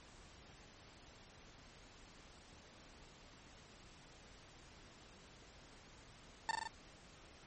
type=tone with echo; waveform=30% pulse; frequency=900 Hz; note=A5; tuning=39 cents sharp; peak=-31 dBFS; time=6.49-6.51 s; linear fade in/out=0 ms; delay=41 ms; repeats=4; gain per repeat=-2 dB; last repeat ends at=6.674 s; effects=pink hiss -60 dBFS RMS until 7.46 s + MP3 32 kbps